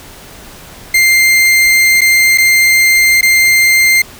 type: tone with dropouts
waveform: 40% pulse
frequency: 2098 Hz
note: C7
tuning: 4 cents sharp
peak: -5 dBFS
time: 0.94-4.02 s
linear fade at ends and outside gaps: 5 ms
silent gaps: 2.009-2.015 / 2.376-2.382 / 3.211-3.228 s
effects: pink hiss -34 dBFS RMS until 4.19 s